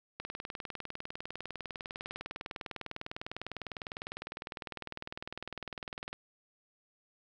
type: click train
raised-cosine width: 0.3 ms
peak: -23 dBFS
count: 119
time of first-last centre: 0.2-6.13 s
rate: 19.9 Hz
effects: none